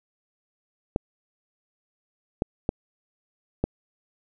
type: clicks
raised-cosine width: 2 ms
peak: -9 dBFS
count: 4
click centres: 0.961 / 2.421 / 2.691 / 3.64 s
effects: none